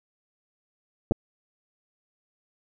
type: clicks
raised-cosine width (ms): 2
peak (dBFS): -10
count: 2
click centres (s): 1.111 / 1.12
effects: none